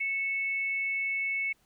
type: tone pair together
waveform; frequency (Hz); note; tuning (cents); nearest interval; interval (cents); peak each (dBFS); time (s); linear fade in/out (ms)
sine; 2206 / 2637; C#7 / E7; -9 / 0; minor third; 309; -28 / -40; 0-1.53; 10
effects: pink hiss -68 dBFS RMS until 1.65 s